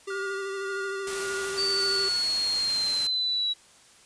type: tone with vibrato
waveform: square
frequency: 390.7 Hz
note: G4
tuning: 6 cents flat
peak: -32 dBFS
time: 0.07-2.09 s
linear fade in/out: 10 ms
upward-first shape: sine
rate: 13 Hz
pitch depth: 24 cents each way
type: tone with tremolo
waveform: triangle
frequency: 1431 Hz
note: F6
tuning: 42 cents sharp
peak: -30 dBFS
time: 0.1-2.22 s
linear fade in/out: 5 ms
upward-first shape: sine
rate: 1.8 Hz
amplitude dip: 60%
type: noise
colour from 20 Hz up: white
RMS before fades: -35 dBFS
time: 1.07-3.07 s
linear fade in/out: 2 ms
type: linear sweep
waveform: sine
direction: down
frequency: 4594 to 3887 Hz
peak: -24 dBFS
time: 1.57-3.54 s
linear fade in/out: 20 ms
effects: white hiss -55 dBFS RMS until 4.05 s + resampled to 22050 Hz